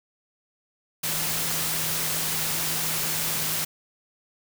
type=tone in noise; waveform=sine; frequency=160 Hz; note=D#3; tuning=49 cents sharp; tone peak=-38 dBFS; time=1.03-3.65 s; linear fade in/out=10 ms; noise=white; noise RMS=-27 dBFS; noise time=1.03-3.65 s; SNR=-14 dB; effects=none